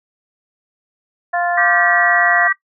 harmonic tone, 349.4 Hz, F4, 1 cent sharp, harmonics 2 / 3 / 4 / 5, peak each -17 / -26 / -27 / -21 dBFS, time 1.33-2.48 s, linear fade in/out 10 ms
sine chord, G major, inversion second, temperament equal with one note detuned, 1174.7 / 1568 / 1928.2 Hz, D6 / G6 / B6, 0 / 0 / -42 cents, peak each -20 / -19 / -15 dBFS, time 1.57-2.53 s, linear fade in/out 10 ms
effects noise-tail reverb RT60 0.1 s tail -19 dB re dry

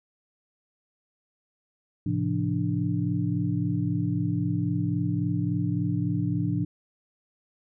sine tone cluster, 108.3 / 132 / 171.6 / 295 Hz, A2 / C3 / F3 / D4, -27 / +16 / -30 / +8 cents, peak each -29 / -30 / -28 / -30 dBFS, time 2.06-6.65 s, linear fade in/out 5 ms, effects none

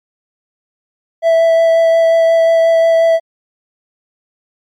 triangle tone with vibrato, 659.3 Hz, E5, in tune, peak -5 dBFS, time 1.22-3.2 s, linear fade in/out 50 ms, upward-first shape sine, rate 5.6 Hz, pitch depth 9 cents each way, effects MP3 96 kbps

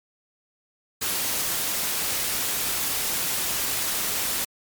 white noise, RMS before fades -26 dBFS, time 1.01-4.45 s, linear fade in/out 10 ms, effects MP3 96 kbps

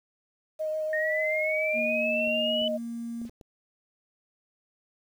sine tone with vibrato, 622.3 Hz, D#5, in tune, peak -27 dBFS, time 0.59-2.78 s, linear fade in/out 20 ms, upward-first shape sine, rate 6.9 Hz, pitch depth 12 cents each way
sine linear sweep, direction up, 1836 to 2999 Hz, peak -27 dBFS, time 0.93-2.68 s, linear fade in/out 2 ms
sine tone, 233.1 Hz, A#3, in tune, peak -32 dBFS, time 1.73-3.3 s, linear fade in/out 50 ms
clicks, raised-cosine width 2 ms, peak -35 dBFS, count 6, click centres 2.275 / 2.618 / 3.216 / 3.252 / 3.295 / 3.412 s
effects 9-bit

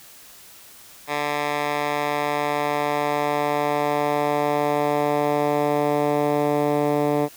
10% pulse tone with band-pass filter sweep, 146.83 Hz, D3, in tune, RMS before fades -22 dBFS, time 1.07-7.29 s, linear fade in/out 50 ms, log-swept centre 1600 to 410 Hz, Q 0.77, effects white hiss -46 dBFS RMS until 7.36 s

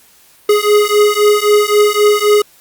square beating tone pair, 415.3 / 419.1 Hz, G#4 / G#4, 0 / +16 cents, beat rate 3.8 Hz, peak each -12 dBFS, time 0.49-2.42 s, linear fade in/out 5 ms, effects white hiss -47 dBFS RMS until 2.6 s + Opus 48 kbps

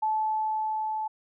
sine tone with level ramp, 868 Hz, A5, 24 cents flat, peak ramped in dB -23 to -28 dBFS, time 0.02-1.08 s, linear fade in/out 10 ms, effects none

